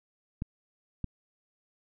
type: clicks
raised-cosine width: 5 ms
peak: -20 dBFS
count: 2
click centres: 0.421 / 1.043 s
effects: none